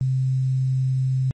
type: tone with quantisation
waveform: sine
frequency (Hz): 130.81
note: C3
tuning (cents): 0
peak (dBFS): -18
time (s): 0.01-1.31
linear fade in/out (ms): 0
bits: 8
effects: MP3 32 kbps